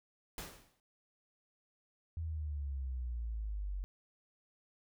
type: noise with exponential decay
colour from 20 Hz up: pink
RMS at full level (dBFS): -41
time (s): 0.38-0.8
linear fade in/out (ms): 1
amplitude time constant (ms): 91
type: exponential sweep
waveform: sine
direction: down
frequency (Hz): 83.3 to 46.25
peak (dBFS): -36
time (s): 2.17-3.84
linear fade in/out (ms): 0
effects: none